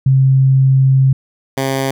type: tone pair in turn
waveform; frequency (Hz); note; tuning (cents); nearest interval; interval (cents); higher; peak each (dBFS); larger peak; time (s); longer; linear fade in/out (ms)
sine / 10% pulse; 133.4 / 134.56; C3 / C3; +34 / +49; unison; 15; second; -7; neither; 0.06-1.13 / 1.57-1.91; first; 5
effects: none